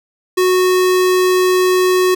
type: tone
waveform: square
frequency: 367.8 Hz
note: F#4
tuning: 10 cents flat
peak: -11 dBFS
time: 0.37-2.15 s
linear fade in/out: 10 ms
effects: none